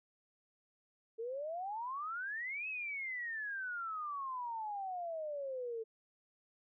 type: exponential two-way sweep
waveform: sine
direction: up then down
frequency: 440 to 2605 to 440 Hz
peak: -38 dBFS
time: 1.18-5.84 s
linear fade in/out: 20 ms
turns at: 2.68 s
effects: none